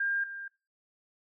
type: tone pair in turn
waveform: sine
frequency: 1604 / 1598.2 Hz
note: G6 / G6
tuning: +39 / +33 cents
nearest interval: unison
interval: 6 cents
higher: first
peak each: -27 / -38 dBFS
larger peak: first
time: 0-0.24 / 0.24-0.48 s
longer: neither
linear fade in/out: 5 ms
effects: noise-tail reverb RT60 0.3 s tail -21 dB re dry